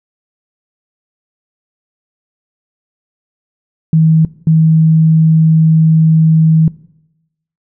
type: tone bursts at uneven times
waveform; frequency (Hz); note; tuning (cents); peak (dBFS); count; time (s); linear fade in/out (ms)
sine; 159.8; D#3; +47; -5; 2; 3.93-4.25 / 4.47-6.68; 2
effects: noise-tail reverb RT60 0.9 s tail -20 dB re dry